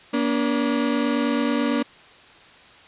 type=tone pair together; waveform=35% pulse; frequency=238 / 287.1 Hz; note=A#3 / D4; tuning=+36 / -39 cents; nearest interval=minor third; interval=325 cents; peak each=-21 / -21 dBFS; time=0.13-1.83 s; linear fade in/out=10 ms; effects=white hiss -48 dBFS RMS until 2.87 s + resampled to 8000 Hz